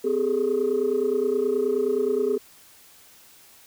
sine tone cluster, 254 / 403.8 / 433.3 Hz, B3 / G#4 / A4, +49 / -49 / -27 cents, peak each -29 / -22 / -23 dBFS, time 0.04-2.38 s, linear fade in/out 10 ms, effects tanh soft clip ceiling -15 dBFS + white hiss -52 dBFS RMS until 3.66 s

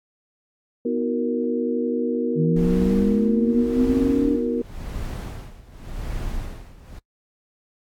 sine chord, B major seventh, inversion none, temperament equal with one note detuned, 246.9 / 317.7 / 370 / 466.2 Hz, B3 / D#4 / F#4 / A#4, 0 / +36 / 0 / 0 cents, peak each -24 / -29 / -29 / -24 dBFS, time 0.85-4.62 s, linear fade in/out 5 ms
sine linear sweep, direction up, 155 to 293.7 Hz, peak -18 dBFS, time 2.35-4.39 s, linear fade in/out 50 ms
brown noise with tremolo, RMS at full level -28 dBFS, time 2.56-6.99 s, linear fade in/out 5 ms, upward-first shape sine, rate 0.89 Hz, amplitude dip 85%
effects noise-tail reverb RT60 0.1 s tail -23 dB re dry + AAC 64 kbps

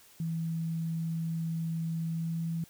sine tone with pitch glide, 163.9 to 165.33 Hz, E3 to E3, -10 to +5 cents, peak -30 dBFS, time 0.2-2.64 s, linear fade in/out 2 ms, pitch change +15 cents, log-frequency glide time 2.08-2.41 s, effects white hiss -58 dBFS RMS until 2.69 s

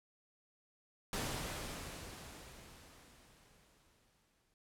pink noise with exponential decay, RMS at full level -38 dBFS, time 1.13-4.54 s, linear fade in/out 1 ms, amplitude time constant 740 ms, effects low-pass 12000 Hz 12 dB/octave

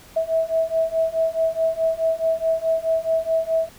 sine beating tone pair, 648 / 652.7 Hz, E5 / E5, -30 / -17 cents, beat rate 4.7 Hz, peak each -22 / -21 dBFS, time 0.16-3.69 s, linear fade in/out 10 ms, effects pink hiss -47 dBFS RMS until 3.78 s

